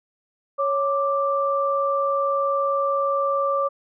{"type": "tone pair together", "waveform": "sine", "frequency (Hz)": [554.4, 1175.6], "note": ["C#5", "D6"], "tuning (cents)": [0, 1], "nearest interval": "octave + minor second", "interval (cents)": 1301, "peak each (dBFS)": -22, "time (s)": [0.58, 3.69], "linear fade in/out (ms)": 20, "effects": []}